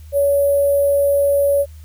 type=tone with sample-and-hold; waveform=sine; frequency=564 Hz; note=C#5; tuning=30 cents sharp; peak=-12 dBFS; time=0.12-1.66 s; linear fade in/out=50 ms; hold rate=11025 Hz; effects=added 77 Hz sine -35 dBFS peak until 1.84 s + white hiss -53 dBFS RMS until 1.84 s